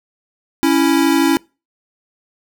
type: tone pair together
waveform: square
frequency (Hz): 277.6 / 330.1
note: C#4 / E4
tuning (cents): +3 / +2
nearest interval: minor third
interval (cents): 299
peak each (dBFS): -15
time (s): 0.63-1.37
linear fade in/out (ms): 0
effects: noise-tail reverb RT60 0.3 s tail -25 dB re dry